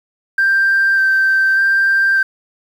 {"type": "tone with vibrato", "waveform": "sine", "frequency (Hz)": 1569, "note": "G6", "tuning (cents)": 1, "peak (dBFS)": -9, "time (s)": [0.38, 2.23], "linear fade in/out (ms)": 5, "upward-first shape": "square", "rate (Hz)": 0.84, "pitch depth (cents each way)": 11, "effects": ["tanh soft clip ceiling -7 dBFS", "7-bit"]}